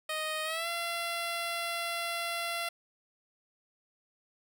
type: tone with pitch glide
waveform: 10% pulse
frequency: 622.3 to 682.6 Hz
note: D#5 to F5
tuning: 0 to -40 cents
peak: -24 dBFS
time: 0.09-2.69 s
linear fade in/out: 5 ms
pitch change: +160 cents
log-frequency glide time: 0.44-0.68 s
effects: none